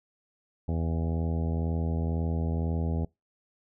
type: harmonic tone with a mistuned harmonic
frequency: 82 Hz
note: E2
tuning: 9 cents flat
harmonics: 1 / 2 / 3 / 4 / 5 / 6 / 7 / 8 / 9 / 10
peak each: -28 / -32 / -36 / -43 / -42 / -43 / -47 / -46 / -49 / -48 dBFS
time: 0.68-3.05 s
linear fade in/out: 5 ms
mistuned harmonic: 9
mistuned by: -22 cents
effects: noise-tail reverb RT60 0.2 s tail -24 dB re dry